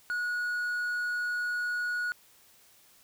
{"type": "tone", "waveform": "triangle", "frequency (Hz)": 1456, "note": "F#6", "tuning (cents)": -28, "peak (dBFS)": -27, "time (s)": [0.1, 2.12], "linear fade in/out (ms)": 0, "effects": ["white hiss -60 dBFS RMS until 3.03 s"]}